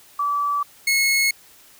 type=tone pair in turn; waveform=sine / sawtooth; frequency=1154 / 2178 Hz; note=D6 / C#7; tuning=-31 / -31 cents; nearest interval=major seventh; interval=1100 cents; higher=second; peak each=-19 / -13 dBFS; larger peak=second; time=0.19-0.63 / 0.87-1.31 s; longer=neither; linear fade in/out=5 ms; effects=white hiss -50 dBFS RMS until 1.79 s